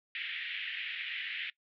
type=band-pass noise; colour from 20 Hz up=pink; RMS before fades=-39 dBFS; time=0.15-1.5 s; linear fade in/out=2 ms; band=1800 to 3300 Hz; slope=48 dB/octave; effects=noise-tail reverb RT60 0.1 s tail -20 dB re dry